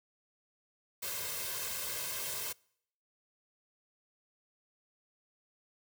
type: noise with comb filter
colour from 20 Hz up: white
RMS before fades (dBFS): -38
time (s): 1.02-2.53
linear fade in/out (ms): 10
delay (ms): 1.9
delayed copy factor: +0.75
effects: noise-tail reverb RT60 0.7 s tail -26 dB re dry + high-pass 80 Hz 12 dB/octave